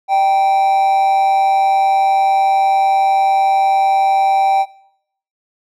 triangle tone with amplitude modulation, 780 Hz, G5, 9 cents flat, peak -6 dBFS, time 0.08-4.66 s, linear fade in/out 50 ms, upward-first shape sine, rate 169 Hz, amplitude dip 45%, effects noise-tail reverb RT60 0.7 s tail -20 dB re dry

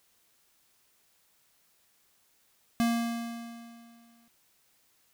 square tone with exponential decay, 233.1 Hz, A#3, in tune, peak -23 dBFS, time 2.8-4.28 s, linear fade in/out 0 ms, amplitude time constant 320 ms, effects white hiss -68 dBFS RMS until 5.13 s

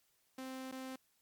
sawtooth tone with dropouts, 261.3 Hz, C4, 2 cents flat, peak -39 dBFS, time 0.38-0.96 s, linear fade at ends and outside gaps 5 ms, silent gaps 0.715-0.722 s, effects white hiss -75 dBFS RMS until 1.21 s + MP3 96 kbps

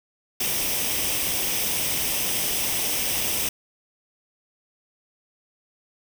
white noise with comb filter, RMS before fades -25 dBFS, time 0.4-3.49 s, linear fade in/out 5 ms, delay 0.35 ms, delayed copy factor +0.55, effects none

